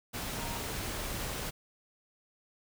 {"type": "tone in noise", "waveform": "sine", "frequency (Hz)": 932.3, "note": "A#5", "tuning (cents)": 0, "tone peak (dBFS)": -43, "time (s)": [0.39, 0.59], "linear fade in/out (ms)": 20, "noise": "pink", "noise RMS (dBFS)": -37, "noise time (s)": [0.13, 1.51], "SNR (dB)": -9, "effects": []}